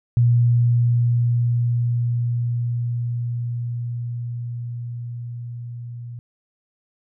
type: tone with level ramp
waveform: sine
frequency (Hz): 119.6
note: A#2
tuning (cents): +45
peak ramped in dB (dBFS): -12 to -31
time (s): 0.17-6.19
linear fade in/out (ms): 0
effects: none